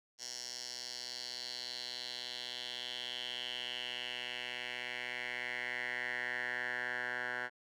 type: tone with band-pass filter sweep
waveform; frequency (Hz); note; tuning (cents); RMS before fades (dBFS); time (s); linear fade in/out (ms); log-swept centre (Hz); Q
10% pulse; 123.47; B2; 0; -41; 0.18-7.5; 50; 5600 to 1500; 4.3
effects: none